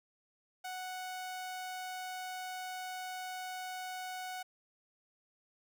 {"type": "tone", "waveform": "sawtooth", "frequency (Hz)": 740, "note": "F#5", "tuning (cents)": 0, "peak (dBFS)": -36, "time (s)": [0.64, 4.43], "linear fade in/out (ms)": 10, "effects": []}